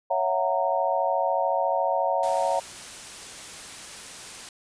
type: chord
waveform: sine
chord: F# dominant seventh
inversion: second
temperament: just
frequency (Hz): 555 / 666 / 740 / 925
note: C#5 / E5 / F#5 / A#5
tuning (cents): +2 / +18 / 0 / -14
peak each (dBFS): -27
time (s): 0.1-2.6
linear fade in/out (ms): 10
type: noise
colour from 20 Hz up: white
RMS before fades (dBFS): -40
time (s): 2.23-4.49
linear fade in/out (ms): 2
effects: resampled to 22050 Hz